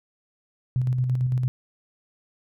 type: tone with tremolo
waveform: sine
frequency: 126.6 Hz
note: B2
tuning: 43 cents sharp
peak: -19 dBFS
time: 0.76-1.48 s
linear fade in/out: 0 ms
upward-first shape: square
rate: 8.9 Hz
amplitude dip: 35%
effects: none